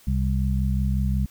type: harmonic tone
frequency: 65.5 Hz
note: C2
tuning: 2 cents sharp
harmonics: 1 / 2 / 3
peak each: -22 / -26 / -27 dBFS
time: 0.07-1.26 s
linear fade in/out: 5 ms
effects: white hiss -54 dBFS RMS until 1.3 s